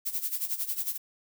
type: noise with tremolo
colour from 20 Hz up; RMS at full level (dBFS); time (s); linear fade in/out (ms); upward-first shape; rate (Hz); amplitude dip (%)
violet; -29; 0.05-0.98; 20; sine; 11; 80
effects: none